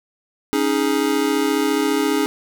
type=chord; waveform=square; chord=C# suspended second; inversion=none; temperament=just; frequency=277.2 / 311.8 / 415.8 Hz; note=C#4 / D#4 / G#4; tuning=0 / +4 / +2 cents; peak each=-22 dBFS; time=0.53-2.26 s; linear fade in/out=0 ms; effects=none